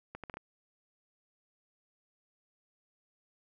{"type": "accelerating click train", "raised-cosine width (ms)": 0.5, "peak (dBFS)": -27, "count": 5, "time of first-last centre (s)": [0.15, 0.37], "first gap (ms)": 87, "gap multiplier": 0.7, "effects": []}